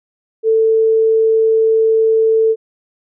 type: tone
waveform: sine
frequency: 444.6 Hz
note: A4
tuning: 18 cents sharp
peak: -9 dBFS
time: 0.43-2.56 s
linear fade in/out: 50 ms
effects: none